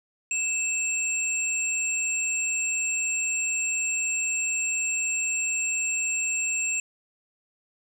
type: tone pair together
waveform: sine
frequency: 2637 / 7431 Hz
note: E7 / A#8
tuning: 0 / -6 cents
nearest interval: octave + tritone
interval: 1794 cents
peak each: -27 dBFS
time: 0.31-6.8 s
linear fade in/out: 2 ms
effects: 9-bit